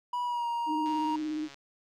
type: tone with pitch glide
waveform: triangle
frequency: 976 to 941.1 Hz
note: B5 to A#5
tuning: -21 to +16 cents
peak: -27 dBFS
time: 0.13-1.16 s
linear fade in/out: 5 ms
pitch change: -63 cents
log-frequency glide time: 0.24-0.47 s
type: tone with vibrato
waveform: sine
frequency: 307.2 Hz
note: D#4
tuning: 22 cents flat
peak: -30 dBFS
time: 0.66-1.49 s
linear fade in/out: 50 ms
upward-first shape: square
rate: 17 Hz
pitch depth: 21 cents each way
type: click train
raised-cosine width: 0.2 ms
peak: -31 dBFS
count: 96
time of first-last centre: 0.86-1.543 s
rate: 139 Hz
effects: none